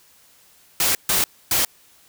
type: noise bursts at uneven times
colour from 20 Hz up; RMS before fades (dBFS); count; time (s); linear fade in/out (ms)
white; -19; 3; 0.8-0.95 / 1.09-1.24 / 1.51-1.65; 2
effects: white hiss -54 dBFS RMS until 2.08 s